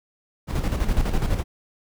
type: noise with tremolo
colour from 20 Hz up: brown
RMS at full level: -20 dBFS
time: 0.47-1.44 s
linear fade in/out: 50 ms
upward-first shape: square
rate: 12 Hz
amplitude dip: 55%
effects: none